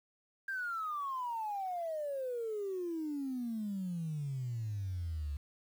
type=exponential sweep; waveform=sine; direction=down; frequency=1607 to 69.3 Hz; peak=-34 dBFS; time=0.48-5.37 s; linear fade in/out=5 ms; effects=tanh soft clip ceiling -31 dBFS + 10-bit